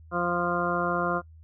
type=harmonic tone; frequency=174.61 Hz; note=F3; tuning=in tune; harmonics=1 / 2 / 3 / 4 / 6 / 7 / 8; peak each=-32 / -32 / -32 / -32 / -32 / -32 / -32 dBFS; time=0.11-1.22 s; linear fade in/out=50 ms; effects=noise-tail reverb RT60 0.1 s tail -22 dB re dry + added 80 Hz sine -47 dBFS peak until 1.43 s